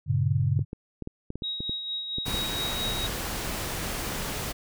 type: chord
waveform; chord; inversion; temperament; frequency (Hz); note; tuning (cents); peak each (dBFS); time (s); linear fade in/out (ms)
sine; G diminished; none; just; 98 / 117.6 / 141.12; G2 / Bb2 / Db3; 0 / +16 / +31; -26 / -27 / -25; 0.06-0.65; 50
type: clicks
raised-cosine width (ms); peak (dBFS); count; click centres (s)
3; -21; 12; 0.592 / 0.731 / 1.023 / 1.074 / 1.304 / 1.356 / 1.422 / 1.605 / 1.695 / 2.184 / 2.282 / 2.343
type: tone with tremolo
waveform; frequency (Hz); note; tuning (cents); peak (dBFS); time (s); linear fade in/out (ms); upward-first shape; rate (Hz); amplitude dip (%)
sine; 3800; A#7; +33; -28; 1.43-3.07; 10; sine; 4.4; 45
type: noise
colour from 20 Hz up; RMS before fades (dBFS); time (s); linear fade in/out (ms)
pink; -32; 2.25-4.53; 20
effects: none